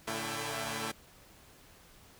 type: tone cluster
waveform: 5% pulse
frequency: 111.6 / 144.9 / 221.9 / 333.8 / 804 Hz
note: A2 / D3 / A3 / E4 / G5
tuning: +25 / -23 / +15 / +22 / +44 cents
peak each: -30 dBFS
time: 0.07-0.92 s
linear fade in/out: 10 ms
effects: pink hiss -58 dBFS RMS until 2.19 s